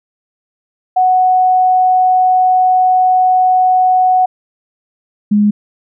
sine tone pair in turn, 740 / 207.7 Hz, F#5 / G#3, 0 / 0 cents, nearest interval octave + minor seventh, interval 2200 cents, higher first, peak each -7 dBFS, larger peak neither, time 0.96-4.26 / 5.31-5.51 s, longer first, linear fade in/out 10 ms, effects none

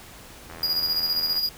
click train, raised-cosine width 0.5 ms, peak -25 dBFS, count 74, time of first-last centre 0.5-1.38 s, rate 83 Hz
square tone with tremolo, 4873 Hz, D#8, 37 cents flat, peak -21 dBFS, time 0.63-1.49 s, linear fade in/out 2 ms, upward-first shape square, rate 15 Hz, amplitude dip 45%
effects pink hiss -45 dBFS RMS until 1.57 s

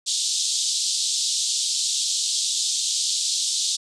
pink band-pass noise, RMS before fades -24 dBFS, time 0.06-3.77 s, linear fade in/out 20 ms, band 3500 to 8600 Hz, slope 48 dB/octave, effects none

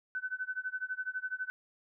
sine tone with tremolo, 1512 Hz, F#6, 37 cents sharp, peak -31 dBFS, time 0.15-1.5 s, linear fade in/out 0 ms, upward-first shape sine, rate 12 Hz, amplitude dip 95%, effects none

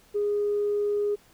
sine tone, 412.2 Hz, G#4, 13 cents flat, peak -22 dBFS, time 0.14-1.16 s, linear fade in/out 20 ms, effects tanh soft clip ceiling -18 dBFS + pink hiss -58 dBFS RMS until 1.33 s

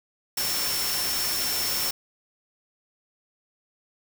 sine tone in noise, 5410 Hz, E8, 44 cents sharp, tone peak -29 dBFS, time 0.37-1.91 s, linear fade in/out 5 ms, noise white, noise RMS -28 dBFS, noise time 0.37-1.91 s, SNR -4 dB, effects none

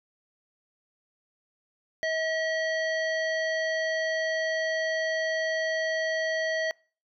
harmonic tone with a mistuned harmonic, 640 Hz, D#5, 49 cents sharp, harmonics 1 / 3 / 5 / 7 / 9, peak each -28 / -29 / -41 / -41 / -46 dBFS, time 2.03-6.71 s, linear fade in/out 0 ms, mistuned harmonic 9, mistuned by +48 cents, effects noise-tail reverb RT60 0.4 s tail -26 dB re dry

